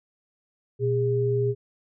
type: tone pair together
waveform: sine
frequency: 121.18 / 407.6 Hz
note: B2 / G#4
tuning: -32 / -32 cents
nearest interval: octave + major sixth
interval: 2100 cents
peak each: -24 / -23 dBFS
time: 0.79-1.55 s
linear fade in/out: 50 ms
effects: none